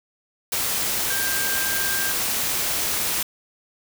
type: tone in noise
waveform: sine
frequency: 1588 Hz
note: G6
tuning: 22 cents sharp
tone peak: -27 dBFS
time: 1.1-2.12 s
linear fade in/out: 5 ms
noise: white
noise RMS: -24 dBFS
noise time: 0.52-3.23 s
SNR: -6 dB
effects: none